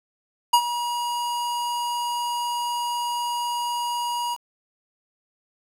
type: tone with ADSR envelope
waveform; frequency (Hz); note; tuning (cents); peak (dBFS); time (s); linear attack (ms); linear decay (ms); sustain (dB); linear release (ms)
square; 958; A#5; +47; -12; 0.53-4.37; 9; 67; -13; 41
effects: resampled to 32000 Hz + 7-bit